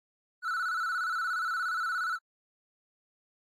triangle tone with vibrato, 1396.9 Hz, F6, in tune, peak -27 dBFS, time 0.42-2.19 s, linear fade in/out 50 ms, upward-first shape square, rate 17 Hz, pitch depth 86 cents each way, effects AAC 48 kbps

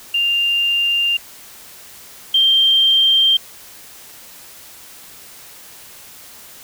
sine tone pair in turn, 2795 / 3165 Hz, F7 / G7, +1 / +16 cents, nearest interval major second, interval 215 cents, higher second, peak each -14 / -10 dBFS, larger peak second, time 0.14-1.17 / 2.34-3.37 s, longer neither, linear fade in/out 5 ms, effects white hiss -40 dBFS RMS until 6.63 s

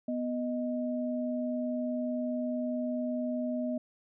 sine tone pair together, 246.9 / 622.1 Hz, B3 / D#5, 0 / 0 cents, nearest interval octave + major third, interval 1600 cents, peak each -31 / -35 dBFS, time 0.08-3.78 s, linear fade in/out 5 ms, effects none

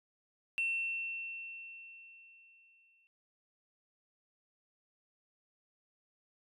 sine tone with exponential decay, 2700 Hz, E7, 41 cents sharp, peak -28 dBFS, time 0.58-3.07 s, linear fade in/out 0 ms, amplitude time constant 540 ms, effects tanh soft clip ceiling -28 dBFS

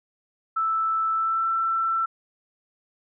sine tone with pitch glide, 1318.5 to 1337.7 Hz, E6 to E6, 0 to +25 cents, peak -21 dBFS, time 0.56-2.06 s, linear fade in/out 10 ms, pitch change +25 cents, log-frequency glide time 1.13-1.47 s, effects none

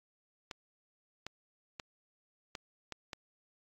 clicks, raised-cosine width 0.2 ms, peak -23 dBFS, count 6, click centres 0.512 / 1.266 / 1.798 / 2.552 / 2.923 / 3.132 s, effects AAC 48 kbps

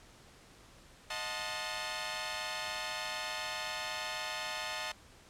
10% pulse chord, D# diminished seventh, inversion none, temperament equal with one note detuned, 622.3 / 726 / 880 / 1046.5 Hz, D#5 / F#5 / A5 / C6, 0 / -33 / 0 / 0 cents, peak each -33 / -35 / -32 / -36 dBFS, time 1.1-4.92 s, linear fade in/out 5 ms, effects pink hiss -58 dBFS RMS until 5.29 s + low-pass 9000 Hz 12 dB/octave

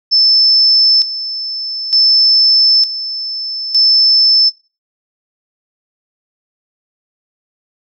sine tone with tremolo, 5274 Hz, E8, in tune, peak -7 dBFS, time 0.11-4.5 s, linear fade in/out 20 ms, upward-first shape square, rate 0.55 Hz, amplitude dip 75%, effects noise-tail reverb RT60 0.3 s tail -17 dB re dry

